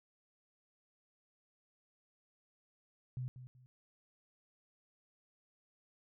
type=tone with echo; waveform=sine; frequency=126.6 Hz; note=B2; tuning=43 cents sharp; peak=-37 dBFS; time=3.17-3.28 s; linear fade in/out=0 ms; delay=190 ms; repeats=2; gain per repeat=-11 dB; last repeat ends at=3.66 s; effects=none